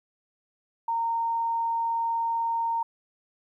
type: tone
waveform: sine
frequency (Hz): 921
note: A#5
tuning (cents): -21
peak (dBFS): -24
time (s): 0.88-2.83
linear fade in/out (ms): 5
effects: 11-bit